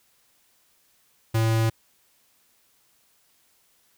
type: tone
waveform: square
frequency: 112.4 Hz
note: A2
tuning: 37 cents sharp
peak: -20 dBFS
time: 1.34-1.7 s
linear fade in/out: 10 ms
effects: white hiss -64 dBFS RMS until 3.97 s